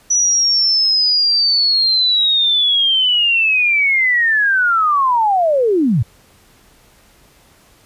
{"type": "linear sweep", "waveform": "sine", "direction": "down", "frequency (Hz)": [5920, 95.4], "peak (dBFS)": -11, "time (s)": [0.1, 6.03], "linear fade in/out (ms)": 10, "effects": ["pink hiss -50 dBFS RMS until 7.85 s", "resampled to 32000 Hz"]}